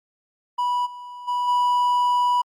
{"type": "tone with level steps", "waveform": "triangle", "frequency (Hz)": 981, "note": "B5", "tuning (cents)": -12, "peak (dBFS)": [-18, -33, -19, -15], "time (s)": [0.58, 2.42], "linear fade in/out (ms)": 10, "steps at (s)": [0.85, 1.27, 1.47], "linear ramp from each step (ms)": 20, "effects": ["Opus 48 kbps"]}